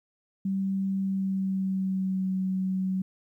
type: tone with pitch glide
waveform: sine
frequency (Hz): 193.4 to 188.22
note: G3 to F#3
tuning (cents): -23 to +30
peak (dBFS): -25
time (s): 0.45-3.02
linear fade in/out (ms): 5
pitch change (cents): -47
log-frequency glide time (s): 0.94-2.33
effects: 11-bit

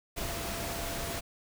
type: tone in noise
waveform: sine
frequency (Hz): 679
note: F5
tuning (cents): -49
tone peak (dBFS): -42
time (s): 0.16-1.21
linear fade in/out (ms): 20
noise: pink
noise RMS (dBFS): -36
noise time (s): 0.16-1.21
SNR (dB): -9
effects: none

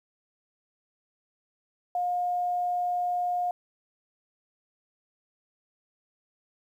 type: tone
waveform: sine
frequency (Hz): 713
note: F5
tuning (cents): +36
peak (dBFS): -25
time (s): 1.95-3.51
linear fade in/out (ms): 2
effects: 10-bit

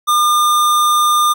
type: tone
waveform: square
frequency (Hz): 1205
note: D6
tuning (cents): +44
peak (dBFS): -11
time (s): 0.07-1.34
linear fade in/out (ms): 20
effects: none

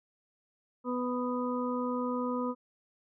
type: harmonic tone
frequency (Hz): 248.2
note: B3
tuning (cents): +9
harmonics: 1 / 2 / 4 / 5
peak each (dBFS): -32 / -35 / -38 / -39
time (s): 0.84-2.55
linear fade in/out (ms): 50
effects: none

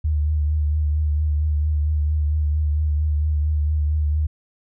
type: tone with vibrato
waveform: sine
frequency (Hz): 75.5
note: D2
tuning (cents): +48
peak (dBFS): -17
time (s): 0.04-4.27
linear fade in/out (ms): 10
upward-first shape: triangle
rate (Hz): 4.4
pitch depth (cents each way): 45
effects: none

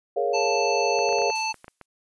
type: chord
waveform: sine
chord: Bb minor seventh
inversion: third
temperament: equal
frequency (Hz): 415.3 / 466.2 / 554.4 / 698.5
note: Ab4 / Bb4 / Db5 / F5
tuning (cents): 0 / 0 / 0 / 0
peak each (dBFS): -27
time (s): 0.16-1.31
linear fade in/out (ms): 10
type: harmonic tone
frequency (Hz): 880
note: A5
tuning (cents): 0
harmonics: 1 / 3 / 5 / 7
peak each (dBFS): -27 / -29 / -32 / -35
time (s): 0.33-1.53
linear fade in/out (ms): 20
type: clicks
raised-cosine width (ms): 0.5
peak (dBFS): -26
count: 10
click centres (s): 0.989 / 1.09 / 1.127 / 1.186 / 1.219 / 1.301 / 1.543 / 1.644 / 1.681 / 1.813
type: noise with exponential decay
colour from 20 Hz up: blue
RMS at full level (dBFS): -40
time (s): 1.35-1.86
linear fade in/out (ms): 5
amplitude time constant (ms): 110
effects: resampled to 24000 Hz

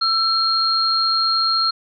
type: tone pair together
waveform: sine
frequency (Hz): 1335 / 4238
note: E6 / C8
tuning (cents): +22 / +21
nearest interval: octave + minor sixth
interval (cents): 1999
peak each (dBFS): -20 / -17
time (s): 0.01-1.71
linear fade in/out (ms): 10
effects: none

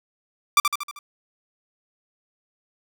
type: tone with echo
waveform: sawtooth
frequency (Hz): 1176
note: D6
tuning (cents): +2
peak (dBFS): -9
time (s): 0.57-0.6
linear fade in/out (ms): 2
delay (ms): 78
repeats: 5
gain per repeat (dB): -5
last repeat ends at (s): 0.99
effects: none

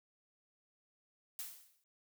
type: noise with exponential decay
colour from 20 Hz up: blue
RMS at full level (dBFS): -41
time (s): 1.39-1.84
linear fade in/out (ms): 1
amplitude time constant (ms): 96
effects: none

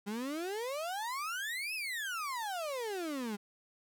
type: exponential two-way sweep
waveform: 35% pulse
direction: up then down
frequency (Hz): 197.1 to 2656 to 197.1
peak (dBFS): -34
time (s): 0.06-3.37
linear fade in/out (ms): 20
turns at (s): 1.74
effects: none

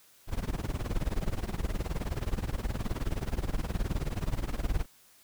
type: noise with tremolo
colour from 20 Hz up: brown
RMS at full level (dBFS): -27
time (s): 0.27-4.86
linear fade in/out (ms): 50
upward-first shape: triangle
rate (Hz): 19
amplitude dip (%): 100
effects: white hiss -60 dBFS RMS until 5.23 s

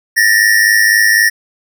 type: tone pair together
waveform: square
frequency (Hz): 1780 / 1883.9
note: A6 / A#6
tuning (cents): +20 / +18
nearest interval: minor second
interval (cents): 98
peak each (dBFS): -11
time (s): 0.16-1.3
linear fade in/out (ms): 20
effects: none

